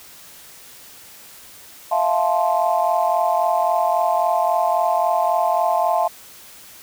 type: chord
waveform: sine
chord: F major seventh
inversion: third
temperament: just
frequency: 654.8 / 698.5 / 873.1 / 1047.7 Hz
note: E5 / F5 / A5 / C6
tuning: -12 / 0 / -14 / +2 cents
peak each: -21 / -19 / -21 / -24 dBFS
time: 1.91-6.08 s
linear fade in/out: 10 ms
effects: tanh soft clip ceiling -5 dBFS + white hiss -43 dBFS RMS until 6.82 s